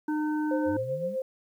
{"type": "harmonic tone", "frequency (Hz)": 304.2, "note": "D#4", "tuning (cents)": -39, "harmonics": [1, 3, 5], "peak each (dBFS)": [-26, -36, -40], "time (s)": [0.08, 0.77], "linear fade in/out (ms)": 5}
{"type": "tone with tremolo", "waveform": "sine", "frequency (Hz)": 524, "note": "C5", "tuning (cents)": 2, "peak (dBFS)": -26, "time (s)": [0.51, 1.22], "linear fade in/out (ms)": 2, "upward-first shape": "sine", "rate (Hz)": 7.8, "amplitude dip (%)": 60}
{"type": "exponential sweep", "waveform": "sine", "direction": "up", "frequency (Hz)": [86, 217.8], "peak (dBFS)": -36, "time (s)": [0.65, 1.17], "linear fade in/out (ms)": 50}
{"effects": ["10-bit"]}